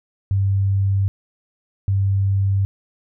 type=tone pair in turn; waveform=sine; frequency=98 / 98 Hz; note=G2 / G2; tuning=0 / 0 cents; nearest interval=unison; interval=0 cents; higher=neither; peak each=-15 dBFS; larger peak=neither; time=0.31-1.08 / 1.88-2.65 s; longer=neither; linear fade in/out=0 ms; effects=none